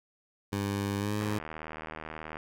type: tone with pitch glide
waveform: 15% pulse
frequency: 100.3 to 105.29 Hz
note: G2 to G#2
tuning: +40 to +24 cents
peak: -23 dBFS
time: 0.52-1.39 s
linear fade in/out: 10 ms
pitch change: +84 cents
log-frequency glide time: 0.98-1.14 s
type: click train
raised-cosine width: 0.5 ms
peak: -24 dBFS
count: 92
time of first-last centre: 1.21-2.369 s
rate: 78.5 Hz
effects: none